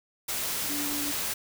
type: tone in noise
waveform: sine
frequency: 290 Hz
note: D4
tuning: 22 cents flat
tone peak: -34 dBFS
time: 0.69-1.12 s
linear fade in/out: 10 ms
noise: white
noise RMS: -31 dBFS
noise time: 0.28-1.34 s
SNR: -6 dB
effects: none